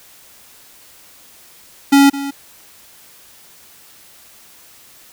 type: tone with echo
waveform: square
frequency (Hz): 279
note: C#4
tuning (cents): +11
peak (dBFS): -7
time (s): 1.92-2.1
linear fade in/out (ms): 10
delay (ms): 210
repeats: 1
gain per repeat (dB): -15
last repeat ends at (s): 2.31
effects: white hiss -45 dBFS RMS until 5.12 s